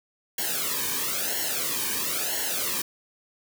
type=noise with flanger; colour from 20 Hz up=white; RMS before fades=-28 dBFS; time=0.38-2.82 s; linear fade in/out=5 ms; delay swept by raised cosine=0.81 to 1.49 ms; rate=1 Hz; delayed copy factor=-0.85; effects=none